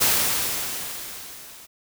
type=noise with level ramp; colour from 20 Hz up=white; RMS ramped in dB=-18 to -45 dBFS; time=0-1.67 s; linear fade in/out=20 ms; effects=none